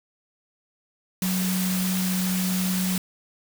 sine tone in noise, 185 Hz, F#3, in tune, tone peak -23 dBFS, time 1.22-2.98 s, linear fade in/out 2 ms, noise white, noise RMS -30 dBFS, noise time 1.22-2.98 s, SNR +4 dB, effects none

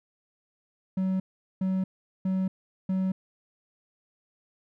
triangle tone bursts, 188.5 Hz, F#3, 32 cents sharp, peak -22 dBFS, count 4, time 0.97-3.12 s, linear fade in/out 5 ms, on 230 ms, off 410 ms, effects none

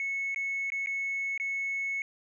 sine tone with dropouts, 2200 Hz, C#7, 14 cents flat, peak -28 dBFS, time 0-2.02 s, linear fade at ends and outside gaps 1 ms, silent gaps 0.346-0.36 / 0.702-0.72 / 0.861-0.871 / 1.377-1.399 s, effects tanh soft clip ceiling -26 dBFS

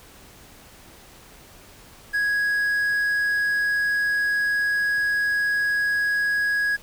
triangle tone with quantisation, 1661.2 Hz, G#6, in tune, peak -18 dBFS, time 2.13-6.77 s, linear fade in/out 20 ms, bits 8, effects pink hiss -48 dBFS RMS until 6.82 s

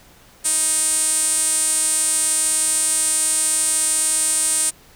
sawtooth tone with band-pass filter, 313.1 Hz, D#4, 11 cents sharp, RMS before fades -19 dBFS, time 0.44-4.71 s, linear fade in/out 20 ms, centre 8800 Hz, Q 7.8, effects pink hiss -49 dBFS RMS until 4.95 s

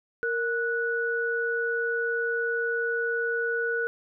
sine tone pair together, 464.3 / 1474 Hz, A#4 / F#6, -7 / -7 cents, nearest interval octave + minor sixth, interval 2000 cents, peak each -28 / -27 dBFS, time 0.23-3.87 s, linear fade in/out 0 ms, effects none

